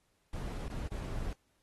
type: noise with dropouts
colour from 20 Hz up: brown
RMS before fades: -38 dBFS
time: 0.33-1.33 s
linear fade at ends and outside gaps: 2 ms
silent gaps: 0.682-0.7 / 0.877-0.918 s
effects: pink hiss -75 dBFS RMS until 1.62 s + AAC 32 kbps